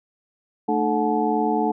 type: tone cluster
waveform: sine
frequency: 220.8 / 303.8 / 433 / 732 / 861 Hz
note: A3 / D#4 / A4 / F#5 / A5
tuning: +6 / -41 / -28 / -19 / -38 cents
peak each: -25 dBFS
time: 0.68-1.72 s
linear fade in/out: 10 ms
effects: none